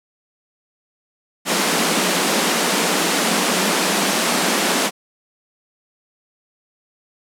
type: high-pass noise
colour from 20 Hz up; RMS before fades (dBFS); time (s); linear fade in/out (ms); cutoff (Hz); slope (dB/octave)
pink; -18; 1.45-4.91; 50; 170; 96
effects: low-pass 11000 Hz 12 dB/octave